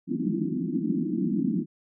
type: band-pass noise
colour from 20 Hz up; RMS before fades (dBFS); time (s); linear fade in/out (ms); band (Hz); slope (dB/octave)
pink; -27; 0.07-1.66; 50; 160 to 340; 96
effects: none